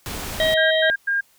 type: noise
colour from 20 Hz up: pink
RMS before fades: -30 dBFS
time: 0.06-0.54 s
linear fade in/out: 0 ms
type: harmonic tone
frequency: 635 Hz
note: D#5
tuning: 35 cents sharp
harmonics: 1 / 3 / 5 / 6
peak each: -18 / -23 / -25 / -26 dBFS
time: 0.4-0.9 s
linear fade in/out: 0 ms
type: tone bursts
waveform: sine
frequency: 1612 Hz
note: G6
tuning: 48 cents sharp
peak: -18 dBFS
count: 3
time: 0.57-1.21 s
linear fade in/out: 10 ms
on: 140 ms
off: 110 ms
effects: white hiss -58 dBFS RMS until 1.38 s